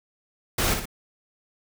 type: noise with echo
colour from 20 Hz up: pink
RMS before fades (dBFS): -23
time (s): 0.58-0.74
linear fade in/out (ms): 5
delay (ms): 58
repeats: 2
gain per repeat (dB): -6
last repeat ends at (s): 0.856
effects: none